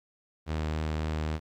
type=tone with vibrato; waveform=sawtooth; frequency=77.78 Hz; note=D#2; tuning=in tune; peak=-25 dBFS; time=0.46-1.4 s; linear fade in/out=50 ms; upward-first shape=sine; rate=3.6 Hz; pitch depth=10 cents each way; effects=low-pass 5000 Hz 12 dB/octave + 11-bit